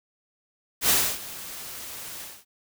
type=noise with ADSR envelope; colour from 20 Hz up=white; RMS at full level=-19 dBFS; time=0.81-2.45 s; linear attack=77 ms; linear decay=290 ms; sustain=-19 dB; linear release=240 ms; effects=none